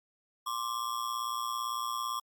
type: ring-modulated tone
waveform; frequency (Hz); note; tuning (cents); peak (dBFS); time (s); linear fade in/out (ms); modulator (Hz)
square; 1110; C#6; +2; -30; 0.46-2.2; 10; 58.9
effects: Opus 48 kbps